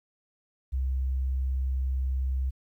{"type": "tone", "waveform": "sine", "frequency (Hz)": 65.41, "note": "C2", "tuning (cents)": 0, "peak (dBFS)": -25, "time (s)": [0.72, 2.51], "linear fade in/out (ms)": 20, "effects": ["11-bit"]}